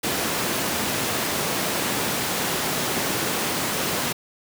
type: high-pass noise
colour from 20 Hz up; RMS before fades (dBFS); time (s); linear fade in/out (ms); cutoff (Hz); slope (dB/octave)
pink; -25; 0.03-4.13; 10; 170; 12
effects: none